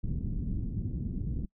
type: low-pass noise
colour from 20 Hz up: pink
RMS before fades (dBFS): -33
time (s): 0.03-1.46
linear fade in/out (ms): 10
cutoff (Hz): 250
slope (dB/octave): 24
effects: noise-tail reverb RT60 0.1 s tail -26 dB re dry